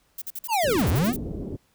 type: noise bursts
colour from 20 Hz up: violet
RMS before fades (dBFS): -33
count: 12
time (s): 0.18-1.164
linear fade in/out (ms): 5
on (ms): 38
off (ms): 48
type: linear two-way sweep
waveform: square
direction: down then up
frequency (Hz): 987.8 to 64.9 to 272.1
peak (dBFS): -21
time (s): 0.48-1.14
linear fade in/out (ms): 50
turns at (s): 0.89
type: low-pass noise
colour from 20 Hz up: white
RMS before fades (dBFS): -32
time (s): 0.63-1.57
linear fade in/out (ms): 20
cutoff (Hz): 370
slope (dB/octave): 24
effects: pink hiss -65 dBFS RMS until 1.74 s